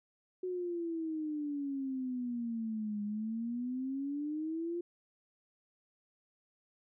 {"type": "exponential two-way sweep", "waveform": "sine", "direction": "down then up", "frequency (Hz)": [370, 205.3, 350.3], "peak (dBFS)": -34, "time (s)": [0.43, 4.81], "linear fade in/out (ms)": 5, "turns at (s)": 3.03, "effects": []}